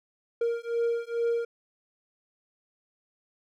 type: beating tone pair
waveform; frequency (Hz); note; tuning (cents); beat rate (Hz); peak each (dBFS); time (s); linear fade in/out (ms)
triangle; 466.2 / 468.5; A#4 / A#4; 0 / +9; 2.3; -27; 0.41-1.45; 5
effects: none